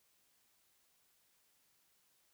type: silence
effects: white hiss -74 dBFS RMS until 2.33 s